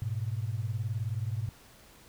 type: beating tone pair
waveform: sine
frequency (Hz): 103.1 / 122.1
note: G#2 / B2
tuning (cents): -12 / -19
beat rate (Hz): 19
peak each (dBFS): -32 / -34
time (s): 0.02-1.49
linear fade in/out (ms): 0
effects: pink hiss -56 dBFS RMS until 2.08 s